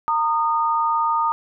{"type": "tone pair together", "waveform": "sine", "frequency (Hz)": [917, 1229.7], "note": ["A#5", "D#6"], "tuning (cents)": [-29, -21], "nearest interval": "perfect fourth", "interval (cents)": 508, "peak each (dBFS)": -20, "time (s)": [0.08, 1.32], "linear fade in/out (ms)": 0, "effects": []}